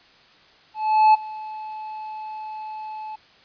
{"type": "tone with ADSR envelope", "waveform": "triangle", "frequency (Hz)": 864, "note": "A5", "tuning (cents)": -32, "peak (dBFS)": -8, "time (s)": [0.74, 3.16], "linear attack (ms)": 400, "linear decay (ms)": 16, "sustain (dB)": -21, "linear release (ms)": 10, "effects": ["white hiss -53 dBFS RMS until 3.44 s", "resampled to 11025 Hz"]}